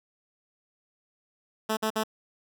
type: tone bursts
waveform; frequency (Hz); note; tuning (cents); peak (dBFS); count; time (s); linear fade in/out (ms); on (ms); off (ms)
10% pulse; 218.3; A3; -13; -17; 3; 1.69-2.037; 10; 81; 52
effects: none